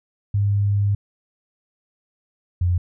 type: tone pair in turn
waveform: sine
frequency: 101.3 / 88.72 Hz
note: G#2 / F2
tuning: -43 / +28 cents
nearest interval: major second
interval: 229 cents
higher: first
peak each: -16 dBFS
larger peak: neither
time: 0.34-0.95 / 2.61-2.78 s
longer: first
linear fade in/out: 5 ms
effects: none